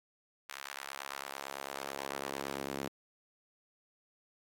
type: tone with high-pass filter sweep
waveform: sawtooth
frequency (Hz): 69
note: C#2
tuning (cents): -7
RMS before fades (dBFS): -42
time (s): 0.49-2.88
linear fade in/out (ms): 0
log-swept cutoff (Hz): 1500 to 270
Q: 0.99
effects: AAC 64 kbps